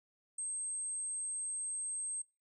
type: tone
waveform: sine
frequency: 8372 Hz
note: C9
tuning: in tune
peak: -37 dBFS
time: 0.38-2.22 s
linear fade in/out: 5 ms
effects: noise-tail reverb RT60 0.3 s tail -23 dB re dry